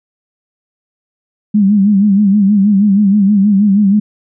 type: tone with vibrato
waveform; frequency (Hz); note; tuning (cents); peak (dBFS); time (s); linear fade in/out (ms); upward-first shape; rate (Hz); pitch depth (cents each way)
sine; 201.9; G#3; -49; -6; 1.54-4; 10; sine; 6.3; 88
effects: none